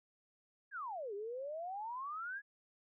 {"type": "exponential two-way sweep", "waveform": "sine", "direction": "down then up", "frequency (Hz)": [1704, 392, 1704], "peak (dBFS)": -40, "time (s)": [0.71, 2.42], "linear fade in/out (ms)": 50, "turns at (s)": 1.14, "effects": []}